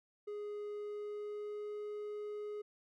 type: tone with pitch glide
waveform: triangle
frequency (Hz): 415.3 to 418.2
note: G#4 to G#4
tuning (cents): 0 to +12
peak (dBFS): -38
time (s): 0.27-2.62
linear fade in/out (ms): 10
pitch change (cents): +12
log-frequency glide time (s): 0.66-1.74
effects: none